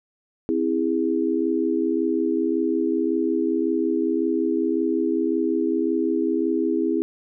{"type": "chord", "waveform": "sine", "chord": "C augmented", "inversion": "none", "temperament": "just", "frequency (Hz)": [261.6, 327, 408.8], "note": ["C4", "E4", "G#4"], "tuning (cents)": [0, -14, -27], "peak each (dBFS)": [-25, -22, -25], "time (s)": [0.49, 7.02], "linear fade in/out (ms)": 0, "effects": []}